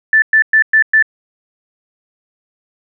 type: tone bursts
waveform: sine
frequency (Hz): 1760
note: A6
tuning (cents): 0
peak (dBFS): -6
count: 5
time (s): 0.13-1.025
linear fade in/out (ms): 2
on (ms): 91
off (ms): 110
effects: none